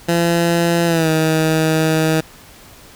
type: tone with pitch glide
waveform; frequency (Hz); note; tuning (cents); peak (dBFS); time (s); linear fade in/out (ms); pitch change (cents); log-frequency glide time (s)
15% pulse; 170 to 158.62; F3 to D#3; -46 to +34; -7; 0.08-2.21; 10; -120; 0.86-1.09
effects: pink hiss -42 dBFS RMS until 2.95 s

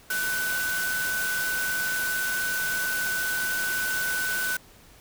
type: tone in noise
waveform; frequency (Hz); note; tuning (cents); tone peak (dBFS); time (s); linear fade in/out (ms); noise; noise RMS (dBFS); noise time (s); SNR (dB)
sine; 1501; F#6; +24; -26; 0.1-4.57; 5; white; -32; 0.1-4.57; +3
effects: pink hiss -53 dBFS RMS until 5 s

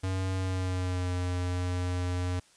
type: tone with pitch glide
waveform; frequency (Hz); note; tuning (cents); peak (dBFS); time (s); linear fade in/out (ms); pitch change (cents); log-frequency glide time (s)
square; 94.1 to 89.85; F#2 to F2; +30 to +50; -29; 0.03-2.4; 10; -80; 0.35-1.13
effects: white hiss -61 dBFS RMS until 2.56 s + resampled to 22050 Hz

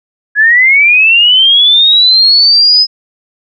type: linear sweep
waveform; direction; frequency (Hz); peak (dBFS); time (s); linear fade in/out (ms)
sine; up; 1661.2 to 5100; -3; 0.35-2.87; 50
effects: none

